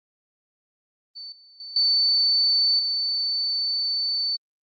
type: tone with level steps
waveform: sine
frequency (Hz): 4517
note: C#8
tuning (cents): +32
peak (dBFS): -35 / -49 / -35 / -17 / -22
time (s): 1.15-4.37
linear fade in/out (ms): 20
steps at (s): 1.32 / 1.6 / 1.76 / 2.79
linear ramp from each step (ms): 2
effects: Opus 24 kbps